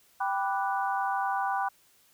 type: chord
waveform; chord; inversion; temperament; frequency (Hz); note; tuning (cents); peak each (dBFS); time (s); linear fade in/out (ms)
sine; G major seventh; none; equal; 784 / 987.8 / 1174.7 / 1480; G5 / B5 / D6 / F#6; 0 / 0 / 0 / 0; -29 / -32 / -35 / -35; 0.2-1.69; 10
effects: white hiss -63 dBFS RMS until 2.13 s